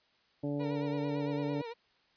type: harmonic tone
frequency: 144.2 Hz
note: D3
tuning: 31 cents flat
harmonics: 1 / 2 / 3 / 4 / 5 / 6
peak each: -37 / -34 / -42 / -40 / -54 / -54 dBFS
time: 0.43-1.62 s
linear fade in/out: 10 ms
type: tone with vibrato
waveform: 30% pulse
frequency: 469 Hz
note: A#4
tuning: 11 cents sharp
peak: -37 dBFS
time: 0.59-1.74 s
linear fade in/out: 20 ms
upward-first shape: sine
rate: 8.9 Hz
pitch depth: 65 cents each way
effects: white hiss -69 dBFS RMS until 2.16 s + resampled to 11025 Hz